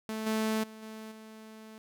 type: tone with level steps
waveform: sawtooth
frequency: 218.9 Hz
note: A3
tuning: 9 cents flat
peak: -30 / -24 / -42 / -38 / -43 dBFS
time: 0.09-1.78 s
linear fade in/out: 0 ms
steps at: 0.26 / 0.63 / 0.82 / 1.11 s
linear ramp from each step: 10 ms
effects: none